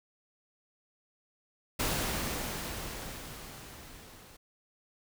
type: noise with level ramp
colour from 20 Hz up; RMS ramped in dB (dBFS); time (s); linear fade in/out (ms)
pink; -30 to -54; 1.79-4.37; 10
effects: none